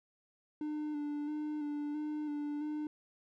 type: tone with vibrato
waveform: triangle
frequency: 297.7 Hz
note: D4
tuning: 24 cents sharp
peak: -33 dBFS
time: 0.61-2.87 s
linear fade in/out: 2 ms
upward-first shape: square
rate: 1.5 Hz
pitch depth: 24 cents each way
effects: none